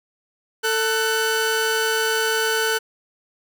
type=tone pair together; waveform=sawtooth; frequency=445.1 / 1497.1 Hz; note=A4 / F#6; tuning=+20 / +20 cents; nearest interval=octave + major sixth; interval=2100 cents; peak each=-18 dBFS; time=0.63-2.79 s; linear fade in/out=20 ms; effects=none